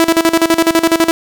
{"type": "tone with tremolo", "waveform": "sawtooth", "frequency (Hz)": 329.6, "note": "E4", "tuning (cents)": 0, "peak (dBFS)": -3, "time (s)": [0, 1.11], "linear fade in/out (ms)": 0, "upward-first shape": "square", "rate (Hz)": 12, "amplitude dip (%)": 80, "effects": []}